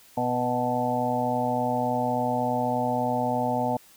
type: harmonic tone with a mistuned harmonic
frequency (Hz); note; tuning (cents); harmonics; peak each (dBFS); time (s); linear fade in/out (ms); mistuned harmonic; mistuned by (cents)
123.47; B2; 0; 1 / 2 / 4 / 5 / 6 / 7; -34 / -29 / -32 / -30 / -29 / -29; 0.17-3.77; 5; 7; +17
effects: white hiss -54 dBFS RMS until 3.96 s